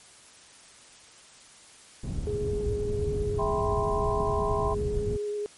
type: low-pass noise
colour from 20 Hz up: white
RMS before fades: -31 dBFS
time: 2.03-5.17 s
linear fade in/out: 10 ms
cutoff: 110 Hz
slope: 12 dB/octave
type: tone with vibrato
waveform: sine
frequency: 415.3 Hz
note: G#4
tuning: in tune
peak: -28 dBFS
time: 2.27-5.46 s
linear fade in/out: 0 ms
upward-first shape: sine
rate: 9.5 Hz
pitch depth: 12 cents each way
type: chord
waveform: sine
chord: C major seventh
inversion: first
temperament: just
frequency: 654.1 / 784.9 / 981.1 / 1046.5 Hz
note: E5 / G5 / B5 / C6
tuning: -14 / +2 / -12 / 0 cents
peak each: -32 / -35 / -34 / -31 dBFS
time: 3.38-4.75 s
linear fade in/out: 20 ms
effects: white hiss -52 dBFS RMS until 5.57 s + MP3 48 kbps